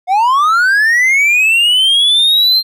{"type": "linear sweep", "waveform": "triangle", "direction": "up", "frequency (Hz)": [707, 4186], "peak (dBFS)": -6, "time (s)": [0.07, 2.63], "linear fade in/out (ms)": 50, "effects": []}